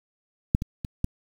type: clicks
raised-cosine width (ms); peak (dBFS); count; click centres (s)
5; -6 / -16 / -19 / -11; 4; 0.549 / 0.621 / 0.848 / 1.044
effects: 7-bit